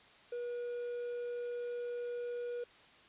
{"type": "tone", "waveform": "triangle", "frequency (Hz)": 482.6, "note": "B4", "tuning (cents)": -40, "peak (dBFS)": -35, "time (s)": [0.32, 2.64], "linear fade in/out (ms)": 5, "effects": ["white hiss -60 dBFS RMS until 3.08 s", "resampled to 8000 Hz"]}